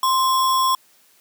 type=tone with sample-and-hold; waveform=sine; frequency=1046.5 Hz; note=C6; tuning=in tune; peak=-15 dBFS; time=0.03-0.75 s; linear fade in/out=2 ms; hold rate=4410 Hz; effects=white hiss -56 dBFS RMS until 1.2 s + high-pass 150 Hz 12 dB/octave